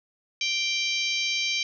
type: harmonic tone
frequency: 784 Hz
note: G5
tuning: in tune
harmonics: 3 / 4 / 5 / 6 / 7 / 8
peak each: -28 / -30 / -32 / -34 / -35 / -36 dBFS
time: 0.41-1.63 s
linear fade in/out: 2 ms
effects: none